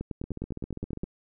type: two click trains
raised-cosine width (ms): 3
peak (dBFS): -23 / -20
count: 13 / 11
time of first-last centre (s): 0.24-1.04 / 0.01-1.035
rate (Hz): 15 / 9.76
effects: none